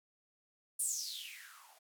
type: noise with band-pass filter sweep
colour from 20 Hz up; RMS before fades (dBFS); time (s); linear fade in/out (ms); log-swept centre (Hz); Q
violet; -42; 0.79-1.79; 10; 9800 to 650; 8.3
effects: none